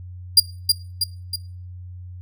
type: tone with echo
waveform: sawtooth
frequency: 4800 Hz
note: D8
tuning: 37 cents sharp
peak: -4 dBFS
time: 0.37-0.4 s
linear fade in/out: 5 ms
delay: 320 ms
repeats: 3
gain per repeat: -5 dB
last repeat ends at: 1.36 s
effects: noise-tail reverb RT60 0.4 s tail -21 dB re dry + added 90 Hz sine -34 dBFS peak until 2.21 s